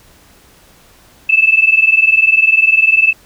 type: tone pair together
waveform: sine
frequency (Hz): 2617 / 2637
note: E7 / E7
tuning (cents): -13 / 0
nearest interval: unison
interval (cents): 13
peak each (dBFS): -10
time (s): 1.29-3.13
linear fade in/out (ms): 10
effects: pink hiss -46 dBFS RMS until 3.25 s